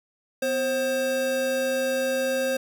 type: tone pair together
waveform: square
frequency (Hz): 250.8 / 531.4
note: B3 / C5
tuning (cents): +27 / +27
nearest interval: octave + minor second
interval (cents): 1300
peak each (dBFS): -33 / -24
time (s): 0.42-2.57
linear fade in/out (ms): 5
effects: none